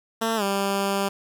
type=tone with pitch glide; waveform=10% pulse; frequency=225.7 to 197.62 Hz; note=A3 to G3; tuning=+44 to +14 cents; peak=-14 dBFS; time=0.21-1.09 s; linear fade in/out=10 ms; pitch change=-230 cents; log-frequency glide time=0.36-0.43 s; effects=none